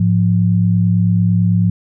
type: tone pair together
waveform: sine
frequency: 106.8 / 175.84 Hz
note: G#2 / F3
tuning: +49 / +12 cents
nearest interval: major sixth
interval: 863 cents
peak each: -13 dBFS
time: 0-1.7 s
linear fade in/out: 5 ms
effects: none